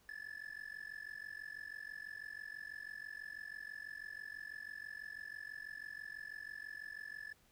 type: tone with amplitude modulation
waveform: triangle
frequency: 1732 Hz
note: A6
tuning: 28 cents flat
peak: -40 dBFS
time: 0.09-7.33 s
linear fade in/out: 0 ms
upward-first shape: sine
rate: 46.1 Hz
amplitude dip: 95%
effects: pink hiss -70 dBFS RMS until 7.51 s